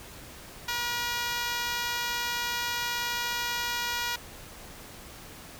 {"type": "tone with high-pass filter", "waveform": "5% pulse", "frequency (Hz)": 479.3, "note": "A#4", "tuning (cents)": 48, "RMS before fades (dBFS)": -31, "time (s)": [0.68, 4.16], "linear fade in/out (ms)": 5, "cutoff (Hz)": 1000, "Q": 1.6, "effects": ["pink hiss -46 dBFS RMS until 5.59 s"]}